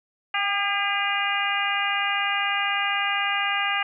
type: harmonic tone with a mistuned harmonic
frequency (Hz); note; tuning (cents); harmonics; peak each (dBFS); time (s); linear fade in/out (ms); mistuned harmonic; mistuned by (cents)
404; G#4; -48; 2 / 3 / 4 / 5 / 6 / 7; -29 / -29 / -29 / -29 / -29 / -29; 0.34-3.83; 5; 2; -23
effects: none